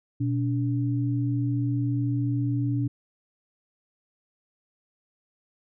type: tone pair together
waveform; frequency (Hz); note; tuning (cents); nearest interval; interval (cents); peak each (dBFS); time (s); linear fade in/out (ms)
sine; 121.6 / 287.6; B2 / D4; -26 / -36; octave + minor third; 1490; -24 / -28; 0.2-2.88; 10
effects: none